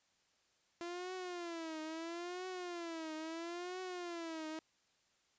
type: tone with vibrato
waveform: sawtooth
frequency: 340.5 Hz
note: F4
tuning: 44 cents flat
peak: -38 dBFS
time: 0.81-4.59 s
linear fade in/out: 0 ms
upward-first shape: triangle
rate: 0.75 Hz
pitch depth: 160 cents each way
effects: white hiss -75 dBFS RMS until 5.38 s + resampled to 16000 Hz